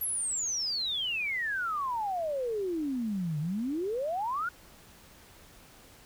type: exponential two-way sweep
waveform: sine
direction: down then up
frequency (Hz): 11780 to 144.9 to 1475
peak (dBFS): -29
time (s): 0.01-4.49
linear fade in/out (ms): 5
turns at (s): 3.39
effects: pink hiss -55 dBFS RMS until 6.05 s